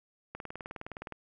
click train, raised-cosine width 0.5 ms, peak -25 dBFS, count 16, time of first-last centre 0.35-1.123 s, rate 19.4 Hz, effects none

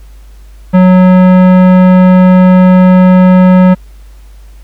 sine tone with tanh clipping, 184 Hz, F#3, 9 cents flat, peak -3 dBFS, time 0.73-3.75 s, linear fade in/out 20 ms, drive 17 dB, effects added 50 Hz sine -30 dBFS peak until 4.63 s + pink hiss -47 dBFS RMS until 4.63 s

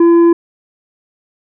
sine tone with tanh clipping, 338.8 Hz, E4, 48 cents sharp, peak -6 dBFS, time 0-0.33 s, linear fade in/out 5 ms, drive 6 dB, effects none

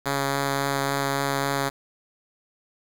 5% pulse tone with vibrato, 138.9 Hz, C#3, 4 cents sharp, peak -12 dBFS, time 0.05-1.7 s, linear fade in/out 20 ms, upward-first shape triangle, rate 3.6 Hz, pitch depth 10 cents each way, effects 7-bit

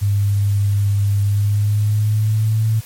sine tone with pitch glide, 100.8 to 110.56 Hz, G2 to A2, +49 to +9 cents, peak -13 dBFS, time 0.01-2.81 s, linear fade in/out 20 ms, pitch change +160 cents, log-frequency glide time 1.23-2.65 s, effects white hiss -40 dBFS RMS until 2.85 s + MP3 64 kbps

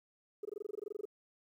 sine tone bursts, 414 Hz, G#4, 5 cents flat, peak -36 dBFS, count 15, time 0.43-1.054 s, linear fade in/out 5 ms, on 22 ms, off 21 ms, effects tanh soft clip ceiling -33 dBFS + 12-bit

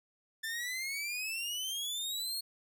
sawtooth exponential sweep, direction up, 1764 to 4345 Hz, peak -32 dBFS, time 0.43-2.41 s, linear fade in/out 10 ms, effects none

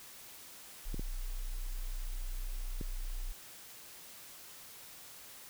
sine tone, 30.94 Hz, B0, 4 cents sharp, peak -35 dBFS, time 0.85-3.33 s, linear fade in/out 20 ms
clicks, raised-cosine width 3 ms, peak -27 dBFS, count 3, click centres 0.944 / 0.995 / 2.812 s
effects white hiss -52 dBFS RMS until 5.49 s

